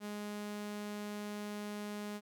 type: tone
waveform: sawtooth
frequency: 207.7 Hz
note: G#3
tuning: in tune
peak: -36 dBFS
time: 0-2.21 s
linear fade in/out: 50 ms
effects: none